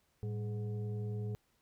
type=tone with frequency modulation; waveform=sine; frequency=110 Hz; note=A2; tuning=in tune; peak=-35 dBFS; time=0.23-1.35 s; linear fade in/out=0 ms; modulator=309 Hz; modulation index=0.61; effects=pink hiss -75 dBFS RMS until 1.61 s